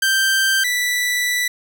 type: tone pair in turn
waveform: sawtooth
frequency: 1568 / 1971.4 Hz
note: G6 / B6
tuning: 0 / -4 cents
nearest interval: major third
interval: 396 cents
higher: second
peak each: -11 / -14 dBFS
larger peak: first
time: 0.02-0.64 / 0.64-1.48 s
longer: second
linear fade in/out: 5 ms
effects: none